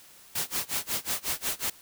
white noise with tremolo, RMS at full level -28 dBFS, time 0.35-1.7 s, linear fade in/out 5 ms, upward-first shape sine, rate 5.5 Hz, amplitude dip 100%, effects white hiss -53 dBFS RMS until 1.81 s

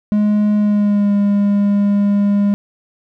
triangle tone with pitch glide, 209.1 to 202.7 Hz, G#3 to G#3, +12 to -42 cents, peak -9 dBFS, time 0.12-2.54 s, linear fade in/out 0 ms, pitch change -54 cents, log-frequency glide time 0.56-1.13 s, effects none

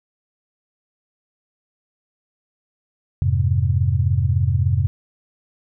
sine chord, F minor, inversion none, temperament equal, 87.31 / 103.83 / 130.81 Hz, F2 / Ab2 / C3, 0 / 0 / 0 cents, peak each -19 / -20 / -20 dBFS, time 3.22-4.87 s, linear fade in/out 0 ms, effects none

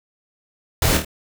pink noise with echo, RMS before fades -18 dBFS, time 0.82-0.97 s, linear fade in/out 2 ms, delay 26 ms, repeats 3, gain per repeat -5 dB, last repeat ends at 1.048 s, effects none

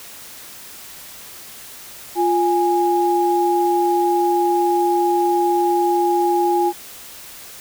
sine tone pair together, 349.2 / 827 Hz, F4 / G#5, 0 / -8 cents, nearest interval octave + minor third, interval 1492 cents, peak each -17 dBFS, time 2.15-6.73 s, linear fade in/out 50 ms, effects white hiss -38 dBFS RMS until 7.6 s

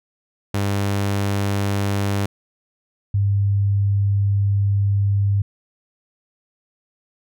sawtooth / sine tone pair in turn, 100 / 100 Hz, G2 / G2, +35 / +35 cents, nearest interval unison, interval 0 cents, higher neither, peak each -15 dBFS, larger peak neither, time 0.54-2.26 / 3.14-5.42 s, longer second, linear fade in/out 5 ms, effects none

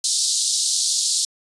pink band-pass noise, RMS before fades -21 dBFS, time 0.04-1.25 s, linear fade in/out 2 ms, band 3900 to 9600 Hz, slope 48 dB/octave, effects resampled to 24000 Hz

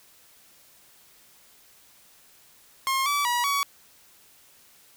sawtooth tone with pitch steps, 1070 / 1151 / 965 / 1128 Hz, C6 / D6 / B5 / C#6, +38 / -35 / -40 / +30 cents, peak -19 dBFS, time 2.87-3.63 s, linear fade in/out 0 ms, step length 190 ms, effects white hiss -56 dBFS RMS until 4.96 s

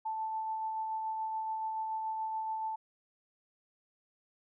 sine tone with tremolo, 880 Hz, A5, in tune, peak -32 dBFS, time 0.05-2.76 s, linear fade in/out 10 ms, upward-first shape sine, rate 7 Hz, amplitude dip 25%, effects none

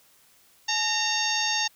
harmonic tone with a mistuned harmonic, 917 Hz, A#5, 29 cents flat, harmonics 1 / 2 / 3 / 4 / 5 / 6 / 7, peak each -31 / -31 / -31 / -31 / -31 / -31 / -31 dBFS, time 0.68-1.68 s, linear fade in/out 10 ms, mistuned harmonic 1, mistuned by -120 cents, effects white hiss -59 dBFS RMS until 1.75 s

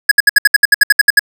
square tone bursts, 1678 Hz, G#6, 17 cents sharp, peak -3 dBFS, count 13, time 0.09-1.194 s, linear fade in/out 5 ms, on 24 ms, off 66 ms, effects none

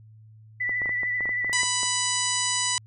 sine tone with vibrato, 1975.5 Hz, B6, in tune, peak -24 dBFS, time 0.6-1.64 s, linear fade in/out 10 ms, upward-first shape sine, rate 13 Hz, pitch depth 26 cents each way
clicks, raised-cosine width 1 ms, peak -24 dBFS, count 12, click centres 0.694 / 0.818 / 0.858 / 0.893 / 1.033 / 1.207 / 1.256 / 1.292 / 1.446 / 1.496 / 1.633 / 1.832 s
harmonic tone, 990 Hz, B5, 4 cents sharp, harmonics 1 / 2 / 3 / 4 / 5 / 6 / 7 / 8 / 9, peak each -32 / -32 / -32 / -32 / -32 / -32 / -32 / -32 / -32 dBFS, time 1.53-2.78 s, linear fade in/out 0 ms
effects added 109 Hz sine -47 dBFS peak until 2.86 s

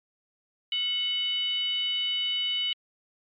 sine tone with frequency modulation, 2980 Hz, F#7, 12 cents sharp, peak -25 dBFS, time 0.72-2.73 s, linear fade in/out 2 ms, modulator 792 Hz, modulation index 0.54, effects MP3 32 kbps

